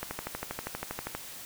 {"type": "click train", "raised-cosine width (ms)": 0.5, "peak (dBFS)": -18, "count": 15, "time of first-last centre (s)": [0.03, 1.15], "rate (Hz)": 12.5, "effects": ["white hiss -44 dBFS RMS until 1.45 s"]}